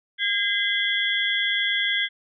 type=tone cluster; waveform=sine; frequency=1620 / 2050 / 3189 / 3396 Hz; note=G#6 / C7 / G7 / G#7; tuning=-43 / -36 / +29 / +38 cents; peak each=-27 / -25 / -28 / -26 dBFS; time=0.18-2.09 s; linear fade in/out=50 ms; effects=none